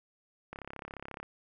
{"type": "click train", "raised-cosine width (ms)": 0.5, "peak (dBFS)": -26, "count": 25, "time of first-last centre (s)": [0.53, 1.23], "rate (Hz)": 34.3, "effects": []}